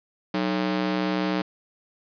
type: ring-modulated tone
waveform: sawtooth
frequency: 247 Hz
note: B3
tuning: in tune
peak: -16 dBFS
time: 0.34-1.42 s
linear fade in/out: 5 ms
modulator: 60.4 Hz
effects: resampled to 11025 Hz + 8-bit